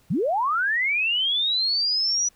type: linear sweep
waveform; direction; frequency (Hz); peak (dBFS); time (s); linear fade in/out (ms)
sine; up; 123.47 to 5920; -20; 0.1-2.29; 10
effects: pink hiss -60 dBFS RMS until 2.35 s